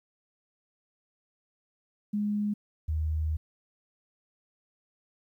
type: tone pair in turn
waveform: sine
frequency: 207.7 / 78.02 Hz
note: G#3 / D#2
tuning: 0 / +5 cents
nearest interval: octave + perfect fourth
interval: 1695 cents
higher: first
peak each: -26 dBFS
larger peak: neither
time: 2.13-2.54 / 2.88-3.37 s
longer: second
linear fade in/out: 10 ms
effects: 11-bit